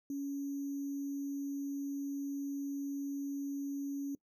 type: tone with sample-and-hold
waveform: sine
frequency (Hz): 280.5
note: C#4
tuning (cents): +21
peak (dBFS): -35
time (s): 0.1-4.15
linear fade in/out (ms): 2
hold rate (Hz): 6300
effects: noise-tail reverb RT60 0.1 s tail -22 dB re dry